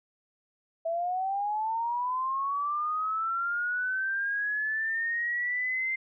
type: linear sweep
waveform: sine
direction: up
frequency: 652 to 2093 Hz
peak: -27 dBFS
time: 0.85-5.96 s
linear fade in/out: 10 ms
effects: none